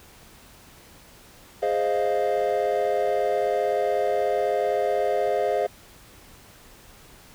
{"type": "chord", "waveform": "triangle", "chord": "F minor seventh", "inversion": "first", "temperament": "equal", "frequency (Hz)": [415.3, 523.3, 622.3, 698.5], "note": ["Ab4", "C5", "Eb5", "F5"], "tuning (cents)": [0, 0, 0, 0], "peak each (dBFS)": -24, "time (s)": [1.62, 5.67], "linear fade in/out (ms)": 10, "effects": ["tanh soft clip ceiling -12 dBFS", "pink hiss -50 dBFS RMS until 7.34 s"]}